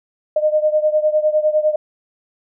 sine beating tone pair, 609 / 618.9 Hz, D#5 / D#5, -37 / -9 cents, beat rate 9.9 Hz, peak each -15 / -18 dBFS, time 0.36-1.76 s, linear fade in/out 5 ms, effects none

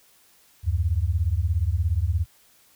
sine beating tone pair, 75.6 / 92.6 Hz, D#2 / F#2, -49 / +2 cents, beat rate 17 Hz, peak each -23 dBFS, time 0.63-2.26 s, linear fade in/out 50 ms, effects white hiss -58 dBFS RMS until 2.75 s

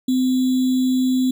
sine tone with sample-and-hold, 256.8 Hz, C4, 32 cents flat, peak -15 dBFS, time 0.08-1.31 s, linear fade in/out 5 ms, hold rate 3675 Hz, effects none

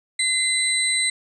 sine tone cluster, 2058 / 3985 / 8290 Hz, C7 / B7 / C9, -29 / +15 / -17 cents, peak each -23 dBFS, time 0.19-1.1 s, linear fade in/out 5 ms, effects none

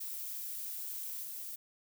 violet noise with level steps, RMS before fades -41 / -43 dBFS, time 0-1.56 s, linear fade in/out 10 ms, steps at 1.23 s, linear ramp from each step 10 ms, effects none

